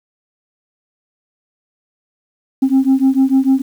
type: beating tone pair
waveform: sine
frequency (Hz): 263.3 / 270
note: C4 / C#4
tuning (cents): +11 / -45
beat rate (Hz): 6.7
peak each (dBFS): -11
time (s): 2.62-3.62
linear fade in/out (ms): 10
effects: tanh soft clip ceiling -6 dBFS + 7-bit